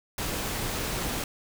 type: noise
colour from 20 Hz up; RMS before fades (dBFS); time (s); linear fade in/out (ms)
pink; -31; 0.18-1.24; 2
effects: none